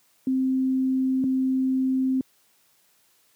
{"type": "tone pair in turn", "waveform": "sine", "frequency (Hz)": [261.6, 261.6], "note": ["C4", "C4"], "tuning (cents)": [0, 0], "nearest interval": "unison", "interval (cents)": 0, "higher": "neither", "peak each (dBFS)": -20, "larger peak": "neither", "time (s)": [[0.27, 1.24], [1.24, 2.21]], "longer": "neither", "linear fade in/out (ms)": 2, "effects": ["white hiss -63 dBFS RMS until 3.35 s", "high-pass 100 Hz 12 dB/octave"]}